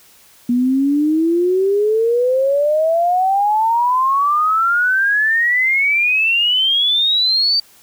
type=exponential sweep; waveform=sine; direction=up; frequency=239 to 4647 Hz; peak=-12 dBFS; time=0.49-7.6 s; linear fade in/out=5 ms; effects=white hiss -48 dBFS RMS until 7.82 s